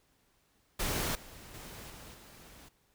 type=noise with level steps; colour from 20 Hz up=pink; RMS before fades=-33 / -51 / -47 / -50 / -54 dBFS; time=0.79-2.69 s; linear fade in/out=10 ms; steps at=1.15 / 1.54 / 1.9 / 2.14 s; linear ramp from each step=2 ms; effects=pink hiss -71 dBFS RMS until 2.94 s